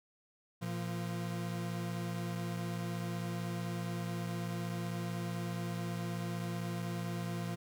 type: tone pair together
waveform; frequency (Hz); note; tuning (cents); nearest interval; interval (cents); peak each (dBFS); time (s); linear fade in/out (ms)
40% pulse; 116.54 / 172.46; A#2 / F3; 0 / -21; perfect fifth; 679; -39 / -37; 0.61-7.56; 20
effects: none